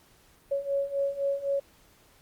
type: beating tone pair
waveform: sine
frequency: 554.4 / 558.3 Hz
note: C#5 / C#5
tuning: 0 / +12 cents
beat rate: 3.9 Hz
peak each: -31 / -28 dBFS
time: 0.51-1.6 s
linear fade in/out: 10 ms
effects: pink hiss -60 dBFS RMS until 2.21 s + Opus 48 kbps